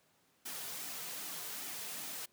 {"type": "noise with flanger", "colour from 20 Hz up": "white", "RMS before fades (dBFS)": -43, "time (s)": [0.45, 2.26], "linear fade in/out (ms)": 10, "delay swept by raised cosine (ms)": [1.8, 3.7], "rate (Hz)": 2.5, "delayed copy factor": -0.5, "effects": ["pink hiss -71 dBFS RMS until 2.32 s", "high-pass 150 Hz 12 dB/octave"]}